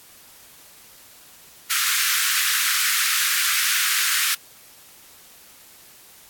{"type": "high-pass noise", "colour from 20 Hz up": "pink", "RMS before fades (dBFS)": -21, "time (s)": [1.7, 4.35], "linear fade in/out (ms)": 10, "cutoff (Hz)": 1300, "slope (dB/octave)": 48, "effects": ["white hiss -48 dBFS RMS until 6.29 s", "AAC 64 kbps"]}